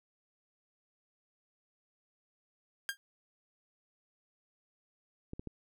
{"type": "tone with exponential decay", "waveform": "sawtooth", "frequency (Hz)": 1608, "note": "G6", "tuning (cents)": 44, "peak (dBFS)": -26, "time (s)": [2.89, 2.97], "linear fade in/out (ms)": 0, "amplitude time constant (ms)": 17}
{"type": "clicks", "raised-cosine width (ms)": 3, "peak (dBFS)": -28, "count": 3, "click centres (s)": [5.334, 5.395, 5.473]}
{"effects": []}